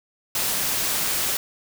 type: noise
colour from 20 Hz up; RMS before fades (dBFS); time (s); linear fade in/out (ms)
white; -24; 0.35-1.37; 2
effects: none